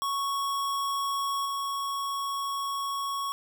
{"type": "tone with level steps", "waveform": "square", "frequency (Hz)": 1108.7, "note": "C#6", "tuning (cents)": 0, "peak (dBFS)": [-28, -30], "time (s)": [0.02, 3.32], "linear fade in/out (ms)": 0, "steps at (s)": 1.45, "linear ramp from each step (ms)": 10, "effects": []}